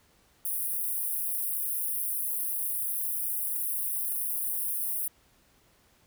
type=high-pass noise; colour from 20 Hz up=white; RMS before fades=-31 dBFS; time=0.45-5.08 s; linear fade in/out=2 ms; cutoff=9300 Hz; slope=96 dB/octave; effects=pink hiss -64 dBFS RMS until 6.06 s